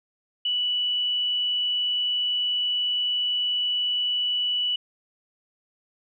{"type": "tone", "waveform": "sine", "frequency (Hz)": 2957, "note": "F#7", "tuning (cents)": -2, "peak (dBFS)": -22, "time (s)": [0.45, 4.76], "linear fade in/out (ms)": 5, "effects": []}